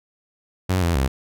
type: tone with pitch steps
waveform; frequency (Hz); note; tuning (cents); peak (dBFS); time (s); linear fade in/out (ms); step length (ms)
sawtooth; 92.8 / 85 / 66.7; F#2 / F2 / C2; +6 / -46 / +34; -14; 0.69-1.08; 10; 130
effects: none